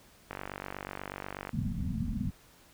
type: click train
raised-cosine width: 0.5 ms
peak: -22 dBFS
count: 58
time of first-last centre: 0.31-1.493 s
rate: 48.2 Hz
type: low-pass noise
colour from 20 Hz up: white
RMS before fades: -33 dBFS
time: 1.53-2.31 s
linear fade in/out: 10 ms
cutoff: 250 Hz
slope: 96 dB/octave
effects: pink hiss -59 dBFS RMS until 2.73 s